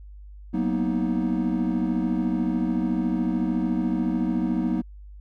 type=chord; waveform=triangle; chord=B major seventh; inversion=second; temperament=equal with one note detuned; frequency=185 / 233.1 / 246.9 / 313.8 Hz; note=F#3 / A#3 / B3 / D#4; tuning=0 / 0 / 0 / +15 cents; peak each=-25 dBFS; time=0.53-4.82 s; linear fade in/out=20 ms; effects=tanh soft clip ceiling -12 dBFS + added 50 Hz sine -40 dBFS peak until 5.2 s